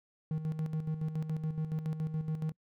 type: tone with tremolo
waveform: triangle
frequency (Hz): 157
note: D#3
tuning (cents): +16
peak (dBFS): -28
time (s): 0.31-2.52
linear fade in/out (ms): 2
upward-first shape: square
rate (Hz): 7.1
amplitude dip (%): 60
effects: noise-tail reverb RT60 0.1 s tail -26 dB re dry